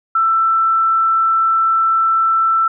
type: tone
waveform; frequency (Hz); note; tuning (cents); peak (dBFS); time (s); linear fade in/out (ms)
sine; 1332; E6; +18; -11; 0.15-2.68; 5
effects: none